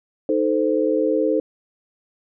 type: chord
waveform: sine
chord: A diminished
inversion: second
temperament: equal with one note detuned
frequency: 311.1 / 440 / 519 Hz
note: Eb4 / A4 / C5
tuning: 0 / 0 / -14 cents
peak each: -21 dBFS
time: 0.29-1.4 s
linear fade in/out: 2 ms
effects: none